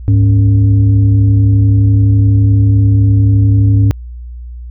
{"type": "tone with frequency modulation", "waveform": "sine", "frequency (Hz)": 103.83, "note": "G#2", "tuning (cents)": 0, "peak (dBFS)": -5, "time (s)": [0.08, 3.91], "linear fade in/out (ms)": 0, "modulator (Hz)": 176, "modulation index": 0.49, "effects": ["added 60 Hz sine -24 dBFS peak until 4.7 s"]}